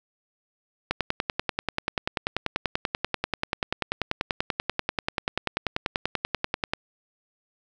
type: click train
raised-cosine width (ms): 0.3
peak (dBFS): -8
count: 61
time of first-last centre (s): 0.91-6.735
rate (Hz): 10.3
effects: none